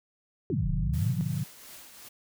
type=chord; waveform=sine; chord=G# diminished seventh; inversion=none; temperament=just; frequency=103.83 / 124.59 / 149.51 / 179.41 Hz; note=G#2 / B2 / D3 / F3; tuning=0 / +16 / +31 / +47 cents; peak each=-35 / -34 / -31 / -34 dBFS; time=0.5-1.44 s; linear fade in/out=10 ms
type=exponential two-way sweep; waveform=sine; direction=down then up; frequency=429 to 31.45 to 181.3 Hz; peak=-28 dBFS; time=0.5-1.21 s; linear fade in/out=0 ms; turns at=0.69 s
type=noise with tremolo; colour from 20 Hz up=white; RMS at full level=-46 dBFS; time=0.93-2.09 s; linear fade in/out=10 ms; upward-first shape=triangle; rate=2.8 Hz; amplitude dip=50%
effects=none